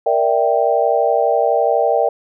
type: chord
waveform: sine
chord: E half-diminished seventh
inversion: second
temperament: equal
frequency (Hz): 466.2 / 587.3 / 659.3 / 784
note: Bb4 / D5 / E5 / G5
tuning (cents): 0 / 0 / 0 / 0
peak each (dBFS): -18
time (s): 0.06-2.09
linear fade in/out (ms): 5
effects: none